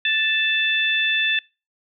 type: harmonic tone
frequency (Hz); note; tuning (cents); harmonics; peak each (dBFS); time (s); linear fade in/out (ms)
880; A5; 0; 2 / 3 / 4; -22 / -22 / -22; 0.05-1.39; 2
effects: noise-tail reverb RT60 0.3 s tail -25 dB re dry